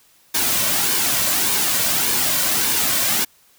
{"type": "noise with flanger", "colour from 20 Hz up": "white", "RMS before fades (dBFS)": -19, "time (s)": [0.34, 3.25], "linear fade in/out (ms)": 10, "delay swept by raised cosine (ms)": [1.5, 2.42], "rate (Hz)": 1.7, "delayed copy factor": -0.5, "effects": ["white hiss -55 dBFS RMS until 3.58 s"]}